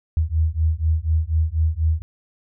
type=beating tone pair; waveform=sine; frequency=77.78 / 81.88 Hz; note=D#2 / E2; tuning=0 / -11 cents; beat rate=4.1 Hz; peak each=-20 dBFS; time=0.17-2.02 s; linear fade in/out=0 ms; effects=none